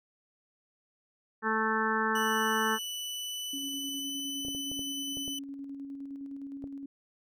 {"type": "harmonic tone", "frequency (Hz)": 220, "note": "A3", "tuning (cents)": 0, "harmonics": [1, 2, 4, 5, 6, 7, 8], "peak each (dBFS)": [-34, -34, -34, -34, -34, -34, -34], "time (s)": [1.42, 2.79], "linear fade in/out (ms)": 50}
{"type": "tone with pitch glide", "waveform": "sawtooth", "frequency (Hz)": [2960, 3000], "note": ["F#7", "F#7"], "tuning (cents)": [0, 23], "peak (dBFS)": -32, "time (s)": [2.15, 5.39], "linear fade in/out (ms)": 5, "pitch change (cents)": 23, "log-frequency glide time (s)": [2.38, 4.08]}
{"type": "tone with tremolo", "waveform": "sine", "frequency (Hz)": 277.2, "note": "C#4", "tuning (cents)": 0, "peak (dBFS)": -37, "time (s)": [3.53, 6.86], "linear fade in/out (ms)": 5, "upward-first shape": "square", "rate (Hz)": 9.7, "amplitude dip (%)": 30}
{"type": "clicks", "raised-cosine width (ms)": 2, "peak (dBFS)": -30, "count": 8, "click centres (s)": [4.45, 4.484, 4.549, 4.716, 4.793, 5.171, 5.279, 6.641]}
{"effects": []}